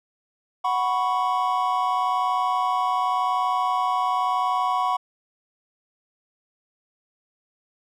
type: chord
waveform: triangle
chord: F# suspended fourth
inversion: none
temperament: equal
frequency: 740 / 987.8 / 1108.7 Hz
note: F#5 / B5 / C#6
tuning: 0 / 0 / 0 cents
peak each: -23 dBFS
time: 0.64-4.97 s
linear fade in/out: 10 ms
effects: none